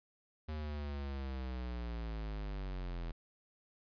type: linear sweep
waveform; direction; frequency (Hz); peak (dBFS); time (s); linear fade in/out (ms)
square; down; 77.78 to 41.2; -39; 0.48-3.12; 10
effects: resampled to 11025 Hz + 13-bit